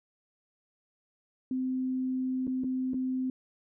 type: tone with dropouts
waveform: sine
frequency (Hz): 258.1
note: C4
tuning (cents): -23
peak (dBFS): -28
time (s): 1.51-3.3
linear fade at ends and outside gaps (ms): 2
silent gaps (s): 2.47-2.477 / 2.637-2.643 / 2.935-2.942
effects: none